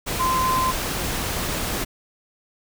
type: tone in noise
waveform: sine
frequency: 1035 Hz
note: C6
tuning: 19 cents flat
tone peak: -19 dBFS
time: 0.19-0.72 s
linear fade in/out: 20 ms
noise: pink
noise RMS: -26 dBFS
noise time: 0.06-1.85 s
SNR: +4 dB
effects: none